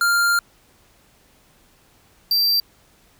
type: tone pair in turn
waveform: square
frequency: 1396.9 / 4699 Hz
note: F6 / D8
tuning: 0 / 0 cents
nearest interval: octave + major sixth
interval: 2100 cents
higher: second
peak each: -16 dBFS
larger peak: neither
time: 0.01-0.39 / 2.31-2.6 s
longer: first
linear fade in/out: 2 ms
effects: pink hiss -56 dBFS RMS until 3.19 s